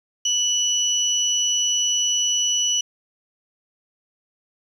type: tone pair together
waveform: sine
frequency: 2960 / 5910 Hz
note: F#7 / F#8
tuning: 0 / -3 cents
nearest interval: octave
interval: 1197 cents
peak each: -21 dBFS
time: 0.25-2.81 s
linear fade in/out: 5 ms
effects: 8-bit